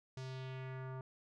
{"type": "tone with low-pass filter sweep", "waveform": "square", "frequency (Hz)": 130.7, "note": "C3", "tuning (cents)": -1, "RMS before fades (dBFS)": -45, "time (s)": [0.17, 1.01], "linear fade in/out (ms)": 2, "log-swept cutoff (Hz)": [6000, 1100], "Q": 1.8, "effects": []}